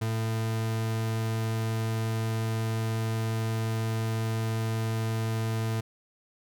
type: tone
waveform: 40% pulse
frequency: 111.8 Hz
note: A2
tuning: 28 cents sharp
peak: -26 dBFS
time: 0.01-5.81 s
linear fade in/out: 10 ms
effects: none